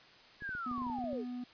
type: linear sweep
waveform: sine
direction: down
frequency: 1707 to 370 Hz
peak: -37 dBFS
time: 0.4-1.25 s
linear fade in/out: 50 ms
type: clicks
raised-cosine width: 3 ms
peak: -37 dBFS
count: 11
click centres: 0.422 / 0.492 / 0.551 / 0.714 / 0.78 / 0.819 / 0.867 / 0.899 / 0.987 / 1.041 / 1.13 s
type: tone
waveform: triangle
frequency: 246.9 Hz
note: B3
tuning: in tune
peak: -36 dBFS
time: 0.66-1.44 s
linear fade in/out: 5 ms
effects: white hiss -58 dBFS RMS until 1.53 s + resampled to 11025 Hz